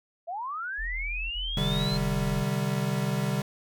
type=linear sweep; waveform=sine; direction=up; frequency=641 to 4186 Hz; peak=-31 dBFS; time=0.27-1.98 s; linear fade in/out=20 ms
type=tone bursts; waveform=sine; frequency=41.2 Hz; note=E1; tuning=in tune; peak=-32 dBFS; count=3; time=0.78-2.436 s; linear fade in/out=20 ms; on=530 ms; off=33 ms
type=chord; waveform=square; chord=C suspended second; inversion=none; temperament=equal with one note detuned; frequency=130.81 / 150.61 / 196 Hz; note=C3 / D3 / G3; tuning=0 / +44 / 0 cents; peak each=-31 dBFS; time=1.57-3.42 s; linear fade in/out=2 ms
effects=none